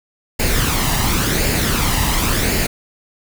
pink noise with flanger, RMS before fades -17 dBFS, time 0.39-2.67 s, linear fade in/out 10 ms, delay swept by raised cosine 0.42 to 1.05 ms, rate 0.92 Hz, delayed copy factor +0.5, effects none

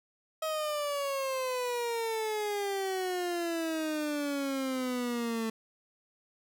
30% pulse exponential sweep, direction down, 637 to 222.1 Hz, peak -28 dBFS, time 0.42-5.5 s, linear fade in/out 5 ms, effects none

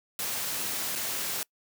white noise with dropouts, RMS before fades -32 dBFS, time 0.19-1.43 s, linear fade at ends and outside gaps 1 ms, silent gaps 0.954-0.958 s, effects noise-tail reverb RT60 0.1 s tail -25 dB re dry + high-pass 100 Hz 12 dB/octave

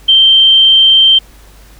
sine tone, 3136 Hz, G7, in tune, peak -3 dBFS, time 0.08-1.19 s, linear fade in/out 10 ms, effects added 50 Hz sine -38 dBFS peak until 1.79 s + pink hiss -43 dBFS RMS until 1.79 s

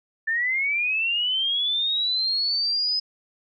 sine linear sweep, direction up, 1760 to 5070 Hz, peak -21 dBFS, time 0.27-3 s, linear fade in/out 10 ms, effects none

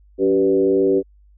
sine tone with frequency modulation, 385.6 Hz, G4, 28 cents flat, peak -13 dBFS, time 0.18-1.03 s, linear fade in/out 50 ms, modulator 102 Hz, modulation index 1, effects added 50 Hz sine -48 dBFS peak until 1.37 s

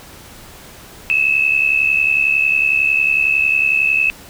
sine tone pair together, 2566 / 2637 Hz, E7 / E7, -47 / 0 cents, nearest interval unison, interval 47 cents, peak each -15 dBFS, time 1.1-4.1 s, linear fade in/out 0 ms, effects pink hiss -39 dBFS RMS until 4.29 s

